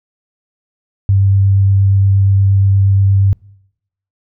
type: tone with vibrato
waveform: sine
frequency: 98 Hz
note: G2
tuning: in tune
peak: -7 dBFS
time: 1.09-3.33 s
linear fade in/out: 0 ms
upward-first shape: sine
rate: 8.5 Hz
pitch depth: 9 cents each way
effects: noise-tail reverb RT60 0.8 s tail -25 dB re dry